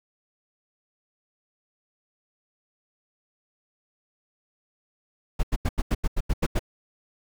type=noise bursts; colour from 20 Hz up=brown; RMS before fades=-22 dBFS; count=10; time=5.39-6.594 s; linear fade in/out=10 ms; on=43 ms; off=86 ms; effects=none